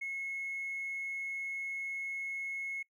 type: tone with hard clipping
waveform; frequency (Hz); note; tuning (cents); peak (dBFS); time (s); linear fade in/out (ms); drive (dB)
sine; 2178; C#7; -31; -36; 0.01-2.83; 10; 1
effects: noise-tail reverb RT60 0.1 s tail -22 dB re dry